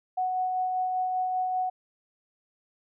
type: tone with tremolo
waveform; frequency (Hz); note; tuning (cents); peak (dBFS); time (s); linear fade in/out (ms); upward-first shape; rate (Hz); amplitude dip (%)
sine; 740; F#5; 0; -24; 0.17-1.7; 10; sine; 5.1; 25
effects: none